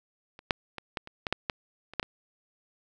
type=clicks; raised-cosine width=0.3 ms; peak=-30 / -7 / -21 / -15 / -27 / -14 / -9 / -12 / -28 / -10 / -18 dBFS; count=11; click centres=0.391 / 0.508 / 0.783 / 0.972 / 1.074 / 1.268 / 1.326 / 1.498 / 1.936 / 1.997 / 2.029 s; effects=none